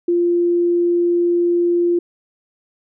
sine tone, 347.1 Hz, F4, 11 cents flat, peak -13 dBFS, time 0.08-1.99 s, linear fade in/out 5 ms, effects none

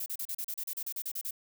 violet noise bursts, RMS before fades -36 dBFS, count 14, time 0-1.309 s, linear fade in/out 5 ms, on 61 ms, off 35 ms, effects none

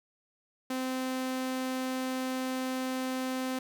sawtooth tone, 258.7 Hz, C4, 19 cents flat, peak -27 dBFS, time 0.7-3.59 s, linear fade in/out 5 ms, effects none

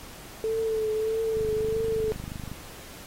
sine tone with vibrato, 440 Hz, A4, in tune, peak -24 dBFS, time 0.44-2.12 s, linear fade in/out 0 ms, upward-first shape triangle, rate 1.6 Hz, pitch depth 37 cents each way
click train, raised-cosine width 5 ms, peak -24 dBFS, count 30, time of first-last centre 1.37-2.516 s, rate 25.3 Hz
effects pink hiss -45 dBFS RMS until 3.06 s + AAC 48 kbps

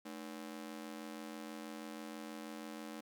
sawtooth ring-modulated tone, 262.6 Hz, C4, 6 cents sharp, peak -38 dBFS, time 0.05-3.01 s, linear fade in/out 10 ms, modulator 43.1 Hz, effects none

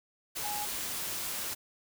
sine tone in noise, 830.6 Hz, G#5, in tune, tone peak -36 dBFS, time 0.43-0.66 s, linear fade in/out 20 ms, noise white, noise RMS -36 dBFS, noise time 0.35-1.55 s, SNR -3 dB, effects none

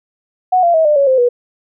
sine tone with pitch steps, 737 / 687.6 / 641.6 / 598.6 / 558.5 / 521.1 / 486.2 Hz, F#5 / F5 / E5 / D5 / C#5 / C5 / B4, -7 / -27 / -47 / +33 / +13 / -7 / -27 cents, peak -8 dBFS, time 0.52-1.29 s, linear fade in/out 10 ms, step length 110 ms, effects none

